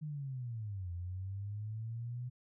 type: linear two-way sweep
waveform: sine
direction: down then up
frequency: 155.56 to 86 to 125.2 Hz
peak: -38 dBFS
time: 0.01-2.3 s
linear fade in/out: 20 ms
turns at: 0.92 s
effects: none